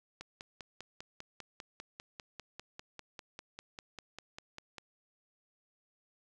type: click train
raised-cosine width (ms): 0.2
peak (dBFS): -27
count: 24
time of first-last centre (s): 0.21-4.783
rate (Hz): 5.03
effects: none